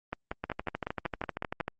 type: two click trains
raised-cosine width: 0.5 ms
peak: -17 / -17 dBFS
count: 9 / 17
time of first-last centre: 0.13-1.609 / 0.44-1.68 s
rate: 5.41 / 12.9 Hz
effects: Opus 32 kbps